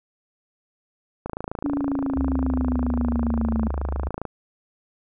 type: click train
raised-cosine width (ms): 1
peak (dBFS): -15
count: 83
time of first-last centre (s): 1.26-4.253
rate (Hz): 27.4
type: linear sweep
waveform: sine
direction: down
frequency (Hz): 287.7 to 220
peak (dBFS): -22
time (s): 1.64-3.68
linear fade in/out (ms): 5
type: tone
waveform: sine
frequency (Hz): 69.3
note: C#2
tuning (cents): 0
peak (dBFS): -24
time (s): 2.16-4.09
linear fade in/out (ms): 5
effects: none